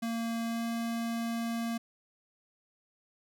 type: tone with pitch glide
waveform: square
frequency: 229.8 to 231.1 Hz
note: A#3 to A#3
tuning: -25 to -15 cents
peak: -32 dBFS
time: 0.02-1.78 s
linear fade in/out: 10 ms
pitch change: +10 cents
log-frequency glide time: 0.46-0.64 s
effects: none